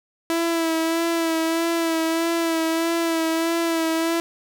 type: tone with vibrato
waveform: sawtooth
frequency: 329.6 Hz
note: E4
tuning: in tune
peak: -16 dBFS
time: 0.3-4.2 s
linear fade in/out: 0 ms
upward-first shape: sine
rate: 1.6 Hz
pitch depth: 31 cents each way
effects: none